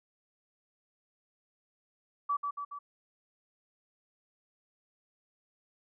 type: tone with echo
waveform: sine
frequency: 1150 Hz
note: D6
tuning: 37 cents flat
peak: -27 dBFS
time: 2.29-2.37 s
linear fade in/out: 10 ms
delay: 140 ms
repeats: 3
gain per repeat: -4 dB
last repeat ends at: 2.79 s
effects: none